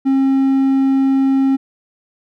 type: tone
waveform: triangle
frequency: 269.1 Hz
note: C4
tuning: 49 cents sharp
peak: -9 dBFS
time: 0.05-1.57 s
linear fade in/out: 20 ms
effects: none